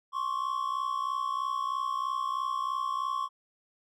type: tone pair together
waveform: triangle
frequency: 1062 / 1125.1 Hz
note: C6 / C#6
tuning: +25 / +25 cents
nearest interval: minor second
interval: 100 cents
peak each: -30 / -30 dBFS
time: 0.12-3.29 s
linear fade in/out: 50 ms
effects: none